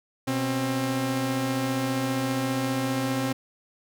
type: tone pair together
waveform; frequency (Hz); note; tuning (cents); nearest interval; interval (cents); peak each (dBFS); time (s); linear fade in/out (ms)
sawtooth; 125.63 / 266.2; B2 / C4; +30 / +30; octave + minor second; 1300; -26 / -22; 0.27-3.33; 10
effects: none